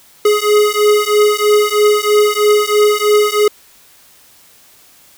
square beating tone pair, 417.5 / 420.6 Hz, G#4 / G#4, +9 / +22 cents, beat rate 3.1 Hz, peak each -13 dBFS, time 0.25-3.48 s, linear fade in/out 5 ms, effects white hiss -46 dBFS RMS until 5.17 s

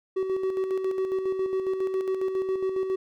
triangle tone with tremolo, 379.2 Hz, F#4, 43 cents sharp, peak -21 dBFS, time 0.16-2.96 s, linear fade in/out 10 ms, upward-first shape square, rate 7.3 Hz, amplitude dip 45%, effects none

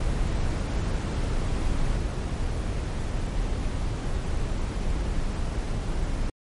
brown noise with level steps, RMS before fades -25 / -27 dBFS, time 0-6.3 s, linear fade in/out 5 ms, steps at 1.97 s, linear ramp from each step 2 ms, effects MP3 48 kbps

